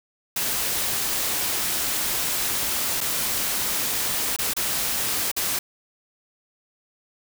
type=noise with dropouts; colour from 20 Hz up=white; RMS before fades=-25 dBFS; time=0.36-5.59 s; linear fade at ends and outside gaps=5 ms; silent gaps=3.006-3.011 / 4.364-4.387 / 4.536-4.565 / 5.316-5.364 s; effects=none